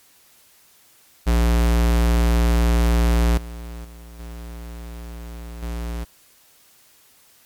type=tone with level steps; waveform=square; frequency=58.27 Hz; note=A#1; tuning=in tune; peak=-15 / -32 / -39 / -33 / -26 dBFS; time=1.26-6.05 s; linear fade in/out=20 ms; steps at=3.37 / 3.84 / 4.19 / 5.62 s; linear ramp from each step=10 ms; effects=white hiss -54 dBFS RMS until 7.45 s + MP3 96 kbps